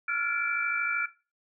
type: tone cluster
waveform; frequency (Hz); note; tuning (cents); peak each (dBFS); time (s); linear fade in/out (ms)
sine; 1367 / 1420 / 1709 / 2333; F6 / F6 / G#6 / D7; -37 / +28 / +49 / -12; -32 / -31 / -37 / -31; 0.08-1.06; 5
effects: noise-tail reverb RT60 0.3 s tail -17 dB re dry